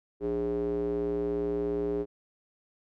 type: tone with band-pass filter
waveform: square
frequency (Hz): 58.6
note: A#1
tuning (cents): +10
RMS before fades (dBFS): -30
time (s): 0.2-2.06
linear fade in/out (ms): 50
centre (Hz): 380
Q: 8.6
effects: none